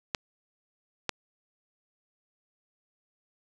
clicks, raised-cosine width 0.2 ms, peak -10 dBFS, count 2, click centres 0.148 / 1.093 s, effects none

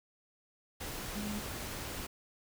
sine tone in noise, 208 Hz, G#3, 3 cents sharp, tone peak -37 dBFS, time 1.15-1.4 s, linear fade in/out 10 ms, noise pink, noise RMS -41 dBFS, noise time 0.8-2.07 s, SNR +1 dB, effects none

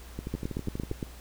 two click trains, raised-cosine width 3 ms, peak -18 / -21 dBFS, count 7 / 10, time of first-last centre 0.34-1.028 / 0.19-0.916 s, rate 8.72 / 12.4 Hz, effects added 60 Hz sine -44 dBFS peak until 1.2 s + pink hiss -51 dBFS RMS until 1.2 s

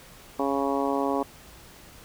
harmonic tone, 138.59 Hz, C#3, in tune, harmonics 2 / 3 / 4 / 5 / 6 / 7 / 8, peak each -28 / -30 / -31 / -32 / -33 / -33 / -34 dBFS, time 0.39-1.23 s, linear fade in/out 5 ms, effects pink hiss -49 dBFS RMS until 2.04 s

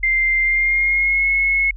sine tone with pitch glide, 2093 to 2181 Hz, C7 to C#7, 0 to -29 cents, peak -14 dBFS, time 0.03-1.71 s, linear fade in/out 5 ms, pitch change +71 cents, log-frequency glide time 0.43-1.28 s, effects added 44 Hz sine -30 dBFS peak until 1.76 s

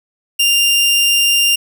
sawtooth tone, 2794 Hz, F7, in tune, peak -7 dBFS, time 0.39-1.56 s, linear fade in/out 10 ms, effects none

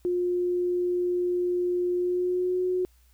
sine tone with pitch glide, 356 to 365.4 Hz, F4 to F#4, +33 to -22 cents, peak -23 dBFS, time 0.05-2.85 s, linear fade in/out 0 ms, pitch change +45 cents, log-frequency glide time 1.96-2.62 s, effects added 60 Hz sine -57 dBFS peak until 3.13 s + white hiss -66 dBFS RMS until 3.13 s

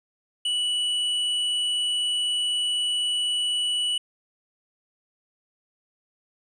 sine tone with hard clipping, 2952 Hz, F#7, 5 cents flat, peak -24 dBFS, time 0.45-3.98 s, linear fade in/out 5 ms, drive 7 dB, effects resampled to 22050 Hz

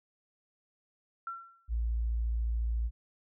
sine tone with exponential decay, 1357 Hz, E6, 50 cents sharp, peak -33 dBFS, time 1.27-1.69 s, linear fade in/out 2 ms, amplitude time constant 91 ms
sine tone, 57.1 Hz, A#1, 35 cents flat, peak -28 dBFS, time 1.68-2.91 s, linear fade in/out 50 ms
effects none

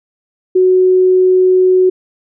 sine tone, 370 Hz, F#4, in tune, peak -6 dBFS, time 0.55-1.9 s, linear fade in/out 10 ms, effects none

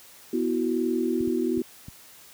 sine chord, B suspended fourth, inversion none, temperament just, 246.9 / 329.3 / 370.4 Hz, B3 / E4 / F#4, 0 / -2 / +2 cents, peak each -27 dBFS, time 0.33-1.62 s, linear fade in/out 5 ms
clicks, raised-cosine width 5 ms, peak -26 dBFS, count 4, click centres 1.207 / 1.276 / 1.575 / 1.884 s
effects white hiss -50 dBFS RMS until 2.33 s + high-pass 60 Hz 12 dB/octave

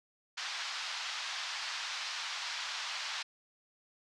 white band-pass noise, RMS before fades -39 dBFS, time 0.37-3.23 s, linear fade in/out 10 ms, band 860 to 5200 Hz, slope 24 dB/octave, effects low-pass 9000 Hz 12 dB/octave

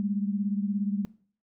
sine beating tone pair, 199.2 / 216.2 Hz, G3 / A3, +28 / -30 cents, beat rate 17 Hz, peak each -27 / -31 dBFS, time 0-1.05 s, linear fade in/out 0 ms, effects noise-tail reverb RT60 0.5 s tail -21 dB re dry

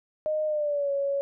sine tone with pitch glide, 616 to 558.4 Hz, D#5 to C#5, -17 to +13 cents, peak -24 dBFS, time 0.26-1.21 s, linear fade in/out 0 ms, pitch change -170 cents, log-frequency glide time 0.46-0.91 s, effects none

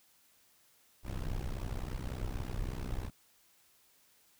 brown noise with amplitude modulation, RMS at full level -33 dBFS, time 1.03-3.11 s, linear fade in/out 50 ms, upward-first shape sine, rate 63.5 Hz, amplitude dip 95%, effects white hiss -67 dBFS RMS until 4.39 s

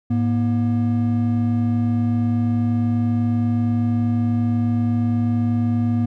triangle tone pair together, 106.42 / 238.9 Hz, G#2 / A#3, +43 / +43 cents, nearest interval octave + major second, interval 1400 cents, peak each -18 / -17 dBFS, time 0.1-6.06 s, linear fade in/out 10 ms, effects none

